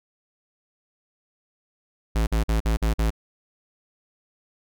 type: tone bursts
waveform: square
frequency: 55.1 Hz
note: A1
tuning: 3 cents sharp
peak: -20 dBFS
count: 6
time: 2.15-3.105 s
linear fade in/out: 10 ms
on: 120 ms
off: 47 ms
effects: none